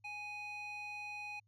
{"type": "tone with band-pass filter", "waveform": "square", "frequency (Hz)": 830.6, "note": "G#5", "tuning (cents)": 0, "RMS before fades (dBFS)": -45, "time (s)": [0.04, 1.4], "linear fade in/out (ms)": 10, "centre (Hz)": 2100, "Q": 6.2, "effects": ["added 105 Hz sine -70 dBFS peak until 1.47 s"]}